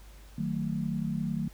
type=chord; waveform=sine; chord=D# diminished; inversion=none; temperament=just; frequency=155.56 / 186.68 / 224 Hz; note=D#3 / F#3 / A3; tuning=0 / +16 / +31 cents; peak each=-33 dBFS; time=0.38-1.48 s; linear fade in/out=5 ms; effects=added 50 Hz sine -48 dBFS peak until 1.53 s + pink hiss -57 dBFS RMS until 1.53 s